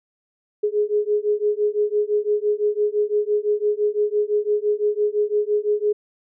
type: beating tone pair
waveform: sine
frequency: 415.3 / 421.2 Hz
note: G#4 / G#4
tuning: 0 / +24 cents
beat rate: 5.9 Hz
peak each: -21 / -21 dBFS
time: 0.63-5.93 s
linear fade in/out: 10 ms
effects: none